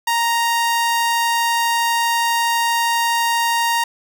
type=tone; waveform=sawtooth; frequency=932.3 Hz; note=A#5; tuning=in tune; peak=-12 dBFS; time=0.07-3.84 s; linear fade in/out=5 ms; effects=none